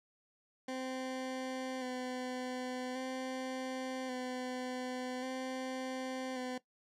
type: tone with vibrato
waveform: 20% pulse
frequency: 256.3 Hz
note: C4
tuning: 36 cents flat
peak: -33 dBFS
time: 0.68-6.58 s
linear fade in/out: 5 ms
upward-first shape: square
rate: 0.44 Hz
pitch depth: 21 cents each way
effects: noise-tail reverb RT60 0.1 s tail -17 dB re dry + low-pass 8000 Hz 12 dB/octave